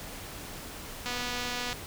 click train, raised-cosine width 0.2 ms, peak -17 dBFS, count 165, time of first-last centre 1.06-1.729 s, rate 245 Hz, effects pink hiss -42 dBFS RMS until 1.86 s

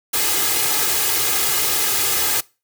white noise with comb filter, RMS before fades -19 dBFS, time 0.13-2.41 s, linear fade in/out 10 ms, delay 2.4 ms, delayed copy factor +0.7, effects noise-tail reverb RT60 0.3 s tail -23 dB re dry + high-pass 100 Hz 12 dB/octave

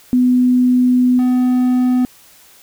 sine / triangle tone pair in turn, 250 / 251.1 Hz, B3 / B3, +21 / +29 cents, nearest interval unison, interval 8 cents, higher second, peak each -9 dBFS, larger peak neither, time 0.13-1.19 / 1.19-2.05 s, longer first, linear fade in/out 0 ms, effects white hiss -46 dBFS RMS until 2.62 s

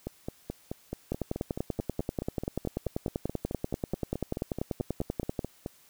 two click trains, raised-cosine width 2 ms, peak -20 / -16 dBFS, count 27 / 45, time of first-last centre 0.07-5.661 / 1.12-5.392 s, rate 4.65 / 10.3 Hz, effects white hiss -60 dBFS RMS until 5.89 s

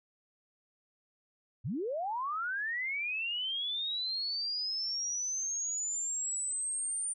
sine linear sweep, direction up, 88 to 9120 Hz, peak -32 dBFS, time 1.64-7.14 s, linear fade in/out 20 ms, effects none

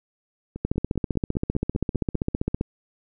two click trains, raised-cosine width 3 ms, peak -20 / -10 dBFS, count 11 / 31, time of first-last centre 0.56-2.544 / 0.65-2.611 s, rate 5.04 / 15.3 Hz, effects none

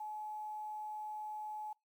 sine tone with quantisation, 852 Hz, G#5, 44 cents sharp, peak -40 dBFS, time 0-1.73 s, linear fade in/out 5 ms, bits 11, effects noise-tail reverb RT60 0.2 s tail -25 dB re dry + MP3 96 kbps

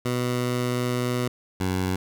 15% pulse tone pair in turn, 123.47 / 92.87 Hz, B2 / F#2, 0 / +7 cents, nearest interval perfect fourth, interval 493 cents, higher first, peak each -17 dBFS, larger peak neither, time 0.05-1.28 / 1.6-1.96 s, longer first, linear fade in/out 5 ms, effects none

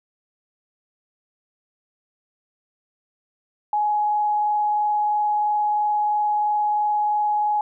sine tone with frequency modulation, 839 Hz, G#5, 17 cents sharp, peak -18 dBFS, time 3.73-7.61 s, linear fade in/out 2 ms, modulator 23 Hz, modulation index 0.23, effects none

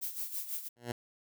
violet noise with tremolo, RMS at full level -36 dBFS, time 0.01-0.69 s, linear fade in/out 20 ms, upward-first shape sine, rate 6.1 Hz, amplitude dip 70%
10% pulse tone with exponential growth, 120 Hz, B2, 49 cents flat, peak -23 dBFS, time 0.76-0.92 s, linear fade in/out 5 ms, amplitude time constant 34 ms
effects none

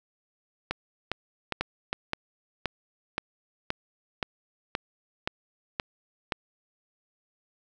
two click trains, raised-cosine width 0.3 ms, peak -11 / -12 dBFS, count 10 / 4, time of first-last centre 1.61-6.322 / 0.71-1.93 s, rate 1.91 / 2.46 Hz, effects none

